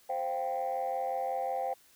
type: chord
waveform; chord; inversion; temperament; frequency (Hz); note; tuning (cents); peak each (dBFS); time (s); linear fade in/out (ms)
sine; C suspended fourth; none; equal; 523.3 / 698.5 / 784; C5 / F5 / G5; 0 / 0 / 0; -34 / -35 / -32; 0.09-1.74; 10
effects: tanh soft clip ceiling -25 dBFS + white hiss -62 dBFS RMS until 1.95 s